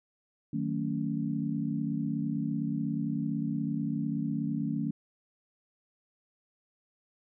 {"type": "chord", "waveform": "sine", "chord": "D# half-diminished seventh", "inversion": "none", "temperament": "just", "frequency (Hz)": [155.56, 186.68, 224, 280], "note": ["D#3", "F#3", "A3", "C#4"], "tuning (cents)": [0, 16, 31, 18], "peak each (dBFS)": [-34, -37, -33, -34], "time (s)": [0.53, 4.91], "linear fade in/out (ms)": 5, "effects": []}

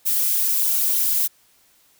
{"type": "noise with flanger", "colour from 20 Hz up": "violet", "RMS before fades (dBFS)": -20, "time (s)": [0.05, 1.28], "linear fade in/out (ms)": 20, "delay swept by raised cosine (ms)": [0.39, 6.09], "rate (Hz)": 3.3, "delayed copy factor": -0.6, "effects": ["white hiss -58 dBFS RMS until 1.99 s"]}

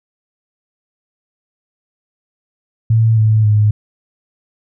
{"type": "tone with pitch steps", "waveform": "sine", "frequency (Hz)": [112.6, 109.08, 105.67], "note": ["A2", "A2", "G#2"], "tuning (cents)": [40, -15, 30], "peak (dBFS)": -8, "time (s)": [2.9, 3.71], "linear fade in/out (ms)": 5, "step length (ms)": 270, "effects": []}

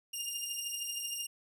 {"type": "beating tone pair", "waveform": "15% pulse", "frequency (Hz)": [2809, 2822], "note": ["F7", "F7"], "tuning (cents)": [9, 17], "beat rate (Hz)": 13, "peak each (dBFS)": [-31, -33], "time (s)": [0.13, 1.27], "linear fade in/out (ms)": 10, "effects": []}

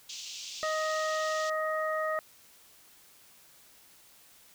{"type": "band-pass noise", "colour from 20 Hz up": "white", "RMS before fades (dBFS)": -42, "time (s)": [0.09, 1.5], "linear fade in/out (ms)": 5, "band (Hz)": [2600, 6900], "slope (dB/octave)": 48}
{"type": "harmonic tone", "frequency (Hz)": 626, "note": "D#5", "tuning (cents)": 10, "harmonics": [1, 2, 3], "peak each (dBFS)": [-31, -33, -36], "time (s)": [0.63, 2.19], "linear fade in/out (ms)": 0}
{"effects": ["white hiss -58 dBFS RMS until 4.54 s"]}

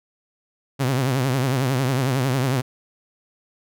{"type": "tone with vibrato", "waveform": "sawtooth", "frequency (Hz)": 130.81, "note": "C3", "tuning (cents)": 0, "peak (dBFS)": -15, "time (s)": [0.79, 2.62], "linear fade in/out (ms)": 20, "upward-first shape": "triangle", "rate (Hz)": 11, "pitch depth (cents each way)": 140, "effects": []}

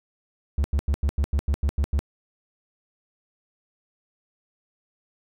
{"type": "tone bursts", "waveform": "triangle", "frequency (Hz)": 69.9, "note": "C#2", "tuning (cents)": 15, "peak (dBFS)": -17, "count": 10, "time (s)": [0.58, 1.991], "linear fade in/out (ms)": 0, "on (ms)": 61, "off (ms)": 89, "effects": []}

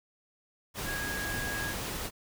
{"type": "tone in noise", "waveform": "sine", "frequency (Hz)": 1647, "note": "G#6", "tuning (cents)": -15, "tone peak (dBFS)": -35, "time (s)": [0.84, 1.75], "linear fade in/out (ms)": 50, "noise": "pink", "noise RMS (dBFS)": -36, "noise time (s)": [0.74, 2.11], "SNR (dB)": -2, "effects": []}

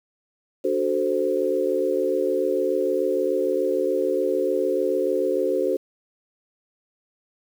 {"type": "chord", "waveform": "sine", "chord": "D dominant seventh", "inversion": "none", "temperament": "equal with one note detuned", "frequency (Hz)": [293.7, 373.2, 440, 523.3], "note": ["D4", "F#4", "A4", "C5"], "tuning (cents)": [0, 15, 0, 0], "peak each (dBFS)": [-29, -24, -26, -24], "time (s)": [0.64, 5.77], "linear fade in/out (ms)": 10, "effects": ["8-bit"]}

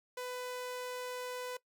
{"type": "tone", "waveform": "sawtooth", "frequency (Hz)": 499.1, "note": "B4", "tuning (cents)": 18, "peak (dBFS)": -35, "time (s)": [0.17, 1.57], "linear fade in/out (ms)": 5, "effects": ["noise-tail reverb RT60 0.1 s tail -19 dB re dry"]}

